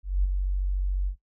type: tone with ADSR envelope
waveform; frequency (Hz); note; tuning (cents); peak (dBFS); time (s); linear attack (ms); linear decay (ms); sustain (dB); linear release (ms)
sine; 47; F#1; +28; -18; 0.03-1.16; 210; 21; -5; 87
effects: noise-tail reverb RT60 0.1 s tail -18 dB re dry